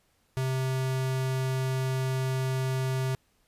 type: tone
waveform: square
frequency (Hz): 131.1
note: C3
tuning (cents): +4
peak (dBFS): -27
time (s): 0.37-3.15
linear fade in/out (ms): 0
effects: pink hiss -69 dBFS RMS until 3.47 s + resampled to 32000 Hz